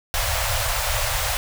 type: band-stop noise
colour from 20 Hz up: pink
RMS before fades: -23 dBFS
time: 0.14-1.37 s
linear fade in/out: 0 ms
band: 120 to 510 Hz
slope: 96 dB/octave
effects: none